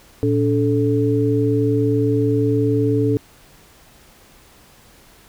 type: tone cluster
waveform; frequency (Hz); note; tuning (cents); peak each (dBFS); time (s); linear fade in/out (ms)
sine; 114.9 / 286.7 / 435.8; A#2 / D4 / A4; -25 / -42 / -17; -19; 0.23-3.17; 0
effects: pink hiss -49 dBFS RMS until 5.28 s